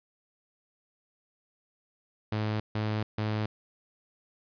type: tone bursts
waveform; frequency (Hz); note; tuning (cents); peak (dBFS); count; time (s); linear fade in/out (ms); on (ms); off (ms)
sawtooth; 107.4; A2; -41; -24; 3; 2.32-3.46; 5; 280; 150
effects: resampled to 11025 Hz + 11-bit